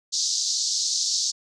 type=band-pass noise; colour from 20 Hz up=white; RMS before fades=-25 dBFS; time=0.12-1.32 s; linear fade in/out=20 ms; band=4100 to 6700 Hz; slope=48 dB/octave; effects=none